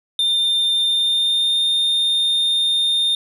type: tone with pitch glide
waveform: triangle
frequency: 3606 to 3639 Hz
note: A7 to A#7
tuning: +42 to -42 cents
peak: -14 dBFS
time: 0.19-3.15 s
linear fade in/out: 2 ms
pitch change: +16 cents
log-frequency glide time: 0.81-1.62 s
effects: none